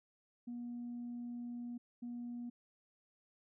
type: tone bursts at uneven times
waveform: sine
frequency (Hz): 240.4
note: B3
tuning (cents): -46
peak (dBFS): -40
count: 2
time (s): 0.47-1.78 / 2.02-2.5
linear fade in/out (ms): 10
effects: tanh soft clip ceiling -38 dBFS